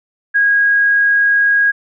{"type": "tone", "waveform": "sine", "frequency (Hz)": 1642, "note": "G#6", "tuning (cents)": -20, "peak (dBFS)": -9, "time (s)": [0.34, 1.72], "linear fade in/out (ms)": 20, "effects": []}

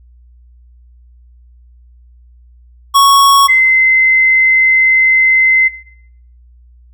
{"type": "tone pair in turn", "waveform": ["square", "sine"], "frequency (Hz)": [1109, 2061], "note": ["C#6", "C7"], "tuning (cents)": [0, -27], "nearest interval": "major seventh", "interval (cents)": 1073, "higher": "second", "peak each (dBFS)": -5, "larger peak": "neither", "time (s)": [[2.94, 3.48], [3.48, 5.69]], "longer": "second", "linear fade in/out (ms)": 20, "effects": ["noise-tail reverb RT60 0.7 s tail -19 dB re dry", "added 60 Hz sine -40 dBFS peak until 6.93 s"]}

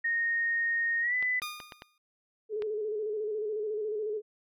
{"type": "tone with pitch glide", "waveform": "sine", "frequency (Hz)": [1855, 1999.7], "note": ["A#6", "B6"], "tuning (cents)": [-9, 21], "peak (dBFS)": -26, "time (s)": [0.04, 1.4], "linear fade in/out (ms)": 10, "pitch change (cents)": 130, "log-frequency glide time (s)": [1.01, 1.15]}
{"type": "clicks", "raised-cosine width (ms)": 0.3, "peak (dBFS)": -26, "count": 6, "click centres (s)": [1.226, 1.419, 1.602, 1.722, 1.821, 2.622]}
{"type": "tone with exponential decay", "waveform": "15% pulse", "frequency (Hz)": 1219, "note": "D#6", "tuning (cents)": -36, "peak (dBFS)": -26, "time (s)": [1.42, 1.98], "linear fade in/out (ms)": 2, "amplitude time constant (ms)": 120}
{"type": "tone with vibrato", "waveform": "sine", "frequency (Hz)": 426.1, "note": "G#4", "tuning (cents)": 44, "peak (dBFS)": -30, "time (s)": [2.49, 4.22], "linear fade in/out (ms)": 50, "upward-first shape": "square", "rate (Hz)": 14, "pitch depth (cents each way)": 44}
{"effects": []}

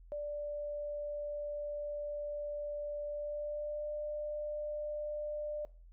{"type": "tone with pitch glide", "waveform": "sine", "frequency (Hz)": [587.3, 596.9], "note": ["D5", "D5"], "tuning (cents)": [0, 28], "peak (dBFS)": -36, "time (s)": [0.12, 5.65], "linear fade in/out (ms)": 0, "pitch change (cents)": 28, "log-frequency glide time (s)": [3.07, 3.92], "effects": ["noise-tail reverb RT60 0.4 s tail -20 dB re dry", "added 42 Hz sine -53 dBFS peak until 5.92 s"]}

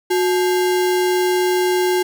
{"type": "tone with sample-and-hold", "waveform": "sine", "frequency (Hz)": 364, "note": "F#4", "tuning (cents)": -28, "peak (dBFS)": -14, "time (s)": [0.1, 2.03], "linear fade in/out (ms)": 10, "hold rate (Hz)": 1225, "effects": []}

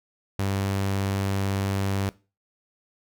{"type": "tone", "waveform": "sawtooth", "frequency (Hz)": 98, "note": "G2", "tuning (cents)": 0, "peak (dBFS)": -20, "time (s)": [0.39, 2.09], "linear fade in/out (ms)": 0, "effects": ["noise-tail reverb RT60 0.3 s tail -19 dB re dry"]}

